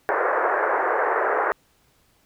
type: band-pass noise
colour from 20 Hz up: pink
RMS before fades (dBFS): -22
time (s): 0.09-1.52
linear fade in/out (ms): 0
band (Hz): 390 to 1800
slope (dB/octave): 48
effects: pink hiss -62 dBFS RMS until 2.25 s